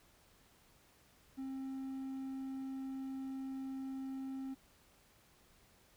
triangle tone, 266.5 Hz, C4, 32 cents sharp, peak -38 dBFS, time 1.37-4.55 s, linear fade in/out 20 ms, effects pink hiss -67 dBFS RMS until 5.96 s

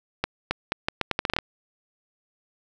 accelerating click train, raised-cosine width 0.3 ms, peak -7 dBFS, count 12, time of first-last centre 0.24-1.387 s, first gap 270 ms, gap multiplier 0.78, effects none

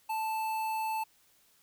square tone with notch filter, 880 Hz, A5, in tune, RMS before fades -33 dBFS, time 0.09-1.04 s, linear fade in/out 10 ms, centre 5600 Hz, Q 0.89, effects white hiss -66 dBFS RMS until 1.62 s

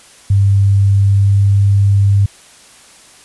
sine tone with pitch glide, 99.1 to 99.79 Hz, G2 to G2, +19 to +31 cents, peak -7 dBFS, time 0.3-2.26 s, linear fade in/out 5 ms, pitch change +12 cents, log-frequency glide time 0.97-1.55 s, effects white hiss -42 dBFS RMS until 3.24 s + resampled to 24000 Hz

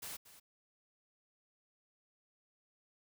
white noise with echo, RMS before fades -45 dBFS, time 0.02-0.17 s, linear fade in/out 10 ms, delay 230 ms, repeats 1, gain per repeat -14 dB, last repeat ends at 0.4 s, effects none

